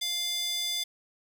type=tone with high-pass filter; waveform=square; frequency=698.5 Hz; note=F5; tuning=in tune; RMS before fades=-31 dBFS; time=0.01-0.84 s; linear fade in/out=10 ms; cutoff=3700 Hz; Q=2.7; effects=none